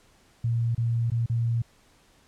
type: tone with dropouts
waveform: sine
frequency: 116.54 Hz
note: A#2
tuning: in tune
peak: -22 dBFS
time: 0.44-1.62 s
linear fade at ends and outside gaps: 5 ms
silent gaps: 0.749-0.778 / 1.102-1.117 / 1.261-1.297 s
effects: pink hiss -60 dBFS RMS until 2.27 s + low-pass 10000 Hz 12 dB/octave